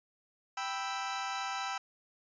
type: chord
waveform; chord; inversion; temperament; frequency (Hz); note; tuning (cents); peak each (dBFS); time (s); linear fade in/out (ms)
sawtooth; E minor; first; equal; 784 / 987.8 / 1318.5; G5 / B5 / E6; 0 / 0 / 0; -34 / -37 / -35; 0.57-1.78; 5
effects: resampled to 16000 Hz